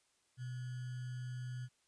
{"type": "tone with sample-and-hold", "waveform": "sine", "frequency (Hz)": 125.1, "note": "B2", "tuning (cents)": 23, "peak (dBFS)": -40, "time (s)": [0.37, 1.69], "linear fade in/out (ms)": 50, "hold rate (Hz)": 1575, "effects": ["white hiss -75 dBFS RMS until 1.87 s", "resampled to 22050 Hz"]}